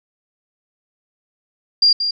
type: tone with echo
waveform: sine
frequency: 4785 Hz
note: D8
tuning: 32 cents sharp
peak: -9 dBFS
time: 1.82-1.93 s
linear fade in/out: 5 ms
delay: 180 ms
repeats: 1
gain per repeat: -8 dB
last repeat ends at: 2.11 s
effects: none